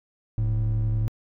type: tone pair together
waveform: triangle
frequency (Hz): 40.05 / 108.8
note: E1 / A2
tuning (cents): -49 / -19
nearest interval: octave + perfect fourth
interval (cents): 1730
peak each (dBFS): -24 / -19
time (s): 0.38-1.08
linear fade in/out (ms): 0
effects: tanh soft clip ceiling -17 dBFS